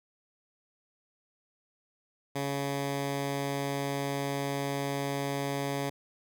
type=tone; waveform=10% pulse; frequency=140 Hz; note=C#3; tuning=18 cents sharp; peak=-22 dBFS; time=2.35-5.9 s; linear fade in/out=10 ms; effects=none